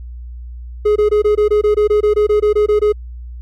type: tone bursts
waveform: triangle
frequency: 419.9 Hz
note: G#4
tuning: 19 cents sharp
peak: -7 dBFS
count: 16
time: 0.85-2.925 s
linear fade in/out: 10 ms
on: 110 ms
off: 21 ms
effects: added 60 Hz sine -27 dBFS peak until 3.41 s + MP3 64 kbps